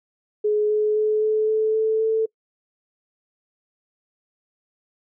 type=tone with pitch steps; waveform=sine; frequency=421.8 / 425.2 / 428.7 / 432.2 / 435.7 / 439.2 / 442.8 Hz; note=G#4 / G#4 / A4 / A4 / A4 / A4 / A4; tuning=+27 / +41 / -45 / -31 / -17 / -3 / +11 cents; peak=-17 dBFS; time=0.44-2.26 s; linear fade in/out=10 ms; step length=260 ms; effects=noise-tail reverb RT60 0.1 s tail -24 dB re dry